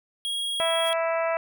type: tone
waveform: square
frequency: 3293 Hz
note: G#7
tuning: 15 cents flat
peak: -27 dBFS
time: 0.25-0.93 s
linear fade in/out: 0 ms
type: harmonic tone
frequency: 329.6 Hz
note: E4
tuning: in tune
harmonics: 2 / 3 / 4 / 5 / 6 / 7 / 8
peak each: -24 / -32 / -32 / -38 / -36 / -38 / -39 dBFS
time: 0.6-1.37 s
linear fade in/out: 0 ms
type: noise with exponential growth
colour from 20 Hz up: blue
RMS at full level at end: -40 dBFS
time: 0.74-0.89 s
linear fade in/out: 1 ms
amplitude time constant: 32 ms
effects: none